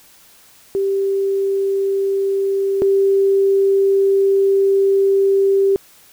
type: tone pair in turn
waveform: sine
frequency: 392 / 392 Hz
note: G4 / G4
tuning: 0 / 0 cents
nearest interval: unison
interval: 0 cents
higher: neither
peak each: -15 / -11 dBFS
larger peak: second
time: 0.75-2.82 / 2.82-5.76 s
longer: second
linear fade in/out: 0 ms
effects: white hiss -48 dBFS RMS until 6.12 s